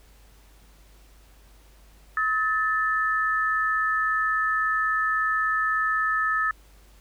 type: tone pair together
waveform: sine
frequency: 1281.8 / 1760 Hz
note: E6 / A6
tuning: -49 / 0 cents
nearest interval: perfect fourth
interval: 549 cents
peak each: -24 dBFS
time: 2.17-6.51 s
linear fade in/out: 2 ms
effects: added 50 Hz sine -51 dBFS peak until 7 s + pink hiss -58 dBFS RMS until 7 s